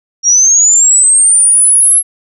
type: linear sweep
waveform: sine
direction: up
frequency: 5590 to 11175 Hz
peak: -4 dBFS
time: 0.23-2.03 s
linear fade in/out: 50 ms
effects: none